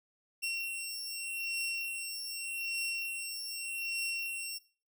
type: beating tone pair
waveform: sawtooth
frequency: 2729 / 2729.83 Hz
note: F7 / F7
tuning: -41 / -40 cents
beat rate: 0.83 Hz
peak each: -35 / -34 dBFS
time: 0.42-4.59 s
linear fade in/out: 20 ms
effects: noise-tail reverb RT60 0.4 s tail -18 dB re dry